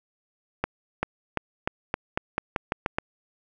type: accelerating click train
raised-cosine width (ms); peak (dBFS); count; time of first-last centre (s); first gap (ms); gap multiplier
0.5; -9; 11; 0.64-2.985; 390; 0.88
effects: none